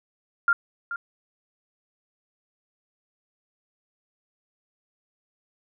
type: tone with echo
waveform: sine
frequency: 1396.9 Hz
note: F6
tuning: in tune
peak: -16 dBFS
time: 0.48-0.53 s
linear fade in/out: 2 ms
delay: 430 ms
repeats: 1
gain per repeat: -12 dB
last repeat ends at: 0.96 s
effects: none